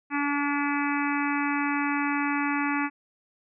harmonic tone, 287 Hz, D4, 40 cents flat, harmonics 1 / 3 / 4 / 5 / 6 / 7 / 8 / 9, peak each -27 / -32 / -33 / -34 / -35 / -35 / -36 / -37 dBFS, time 0.1-2.9 s, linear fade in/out 50 ms, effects none

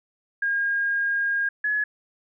sine tone pair in turn, 1622 / 1695.2 Hz, G#6 / G#6, -41 / +35 cents, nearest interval minor second, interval 76 cents, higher second, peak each -21 dBFS, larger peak neither, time 0.42-1.49 / 1.64-1.84 s, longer first, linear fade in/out 5 ms, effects none

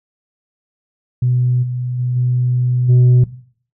sine tone with level steps, 124.4 Hz, B2, 13 cents sharp, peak -11 / -18 / -15 / -12 / -4 dBFS, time 1.22-3.24 s, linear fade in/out 5 ms, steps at 1.62 / 1.98 / 2.15 / 2.88 s, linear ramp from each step 20 ms, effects noise-tail reverb RT60 0.5 s tail -18 dB re dry + tanh soft clip ceiling -6 dBFS

